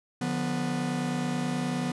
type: chord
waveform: 45% pulse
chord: B diminished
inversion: first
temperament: just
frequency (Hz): 148.16 / 177.8 / 246.9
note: D3 / F3 / B3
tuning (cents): +16 / +31 / 0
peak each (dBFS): -34 / -33 / -30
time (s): 0.21-1.92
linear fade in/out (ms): 5
effects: resampled to 24000 Hz